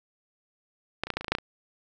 clicks, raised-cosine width 0.3 ms, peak -11 / -20 / -10 / -28 / -11 / -20 / -18 / -16 / -6 / -9 / -21 dBFS, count 11, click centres 1.036 / 1.07 / 1.103 / 1.138 / 1.17 / 1.21 / 1.245 / 1.282 / 1.32 / 1.351 / 1.385 s, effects none

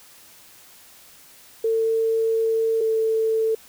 sine tone pair in turn, 449.3 / 444.4 Hz, A4 / A4, +36 / +17 cents, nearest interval unison, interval 19 cents, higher first, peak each -18 dBFS, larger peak neither, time 1.64-2.81 / 2.81-3.55 s, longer first, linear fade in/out 5 ms, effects white hiss -49 dBFS RMS until 3.68 s

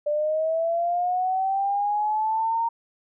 sine linear sweep, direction up, 587.3 to 928 Hz, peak -21 dBFS, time 0.06-2.69 s, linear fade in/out 10 ms, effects none

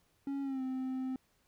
triangle tone with pitch glide, 277.2 to 260.1 Hz, C#4 to C4, 0 to -10 cents, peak -32 dBFS, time 0.27-1.16 s, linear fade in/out 2 ms, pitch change -110 cents, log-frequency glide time 0.42-0.62 s, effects pink hiss -73 dBFS RMS until 1.47 s

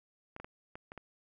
clicks, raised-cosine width 0.5 ms, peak -30 dBFS, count 6, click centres 0.364 / 0.4 / 0.445 / 0.755 / 0.919 / 0.977 s, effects none

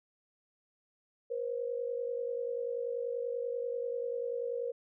sine tone pair together, 478.7 / 529 Hz, A#4 / C5, +46 / +19 cents, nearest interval major second, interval 173 cents, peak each -34 / -38 dBFS, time 1.3-4.72 s, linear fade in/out 10 ms, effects none

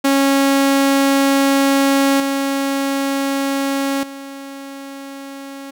sawtooth tone with level steps, 275 Hz, C#4, 14 cents flat, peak -8 / -13 / -26 dBFS, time 0.04-5.71 s, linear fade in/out 10 ms, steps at 2.2 / 4.03 s, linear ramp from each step 2 ms, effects none

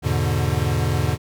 square chord, E dominant seventh, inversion none, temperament equal, 82.41 / 103.83 / 123.47 / 146.83 Hz, E2 / G#2 / B2 / D3, 0 / 0 / 0 / 0 cents, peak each -25 dBFS, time 0.02-1.18 s, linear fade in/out 50 ms, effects none

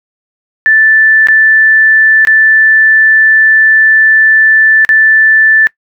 sine tone with dropouts, 1760 Hz, A6, in tune, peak -3 dBFS, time 0.66-5.67 s, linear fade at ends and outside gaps 0 ms, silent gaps 1.271-1.285 / 2.25-2.272 / 4.849-4.891 s, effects noise-tail reverb RT60 0.1 s tail -22 dB re dry

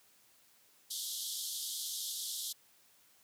pink band-pass noise, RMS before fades -40 dBFS, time 0.9-2.53 s, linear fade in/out 10 ms, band 3200 to 14000 Hz, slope 96 dB/octave, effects white hiss -66 dBFS RMS until 3.23 s + high-pass 80 Hz 12 dB/octave

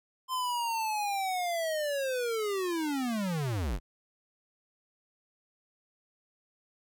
square linear sweep, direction down, 1041 to 35.43 Hz, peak -30 dBFS, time 0.28-3.8 s, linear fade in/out 50 ms, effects none

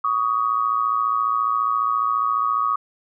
sine tone pair together, 1129.9 / 1244.5 Hz, C#6 / D#6, +33 / 0 cents, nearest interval major second, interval 167 cents, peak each -21 dBFS, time 0.04-2.76 s, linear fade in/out 5 ms, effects none

